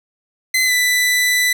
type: tone with pitch glide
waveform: sawtooth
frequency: 2042 to 1988.5 Hz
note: C7 to B6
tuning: -43 to +11 cents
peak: -10 dBFS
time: 0.54-1.53 s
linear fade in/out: 5 ms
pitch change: -46 cents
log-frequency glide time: 0.65-0.72 s
effects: none